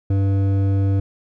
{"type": "tone with hard clipping", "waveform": "sine", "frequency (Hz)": 98, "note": "G2", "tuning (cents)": 0, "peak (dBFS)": -17, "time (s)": [0.1, 1], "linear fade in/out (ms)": 5, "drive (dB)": 10, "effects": []}